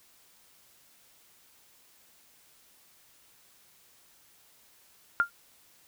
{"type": "tone with exponential decay", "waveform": "sine", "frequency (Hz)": 1399, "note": "F6", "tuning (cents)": 3, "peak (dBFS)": -16, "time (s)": [5.2, 5.3], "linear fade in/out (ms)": 0, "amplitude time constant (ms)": 20, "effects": ["white hiss -61 dBFS RMS until 5.87 s"]}